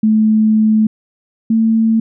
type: tone pair in turn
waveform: sine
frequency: 217.1 / 223.8 Hz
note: A3 / A3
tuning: -23 / +30 cents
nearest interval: minor second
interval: 53 cents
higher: second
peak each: -8 / -9 dBFS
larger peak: first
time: 0.03-0.87 / 1.5-2 s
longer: first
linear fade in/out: 5 ms
effects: none